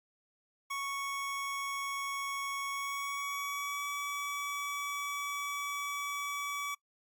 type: tone with pitch glide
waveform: 25% pulse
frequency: 1108.7 to 1142.5 Hz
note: C#6 to D6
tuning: 0 to -48 cents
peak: -31 dBFS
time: 0.7-6.75 s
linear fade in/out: 10 ms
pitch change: +52 cents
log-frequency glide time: 2.7-3.85 s
effects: noise-tail reverb RT60 0.1 s tail -23 dB re dry + Opus 48 kbps